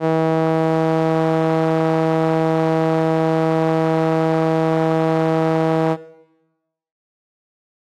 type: tone with band-pass filter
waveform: sawtooth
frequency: 160.8 Hz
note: E3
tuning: 43 cents flat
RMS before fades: -17 dBFS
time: 0-5.97 s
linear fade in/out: 50 ms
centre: 550 Hz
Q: 1.3
effects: noise-tail reverb RT60 1.0 s tail -17 dB re dry + AAC 64 kbps